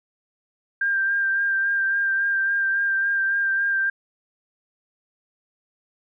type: tone with vibrato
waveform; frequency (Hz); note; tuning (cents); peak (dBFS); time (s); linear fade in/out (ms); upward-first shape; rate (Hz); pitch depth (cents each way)
sine; 1589; G6; +23; -19; 0.81-3.9; 5; sine; 3.6; 21
effects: none